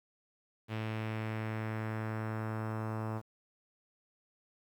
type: tone with low-pass filter sweep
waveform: sawtooth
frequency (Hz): 110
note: A2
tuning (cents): 0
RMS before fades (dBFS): -37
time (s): 0.68-3.22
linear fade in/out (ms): 50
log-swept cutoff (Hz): 2900 to 1100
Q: 1.8
effects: 10-bit